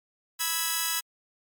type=chord; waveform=5% pulse; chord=E major; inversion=second; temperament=equal with one note detuned; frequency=987.8 / 1305.6 / 1661.2 Hz; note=B5 / E6 / G#6; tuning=0 / -17 / 0 cents; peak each=-19 dBFS; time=0.39-1.01 s; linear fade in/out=20 ms; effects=MP3 96 kbps